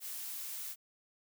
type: noise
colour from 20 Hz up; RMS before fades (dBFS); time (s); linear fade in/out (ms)
blue; -42; 0-0.76; 50
effects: none